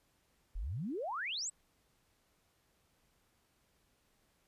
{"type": "exponential sweep", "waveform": "sine", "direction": "up", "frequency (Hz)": [35.74, 8400], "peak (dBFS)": -36, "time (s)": [0.55, 1.5], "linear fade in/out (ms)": 10, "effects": ["pink hiss -74 dBFS RMS until 4.47 s", "resampled to 32000 Hz"]}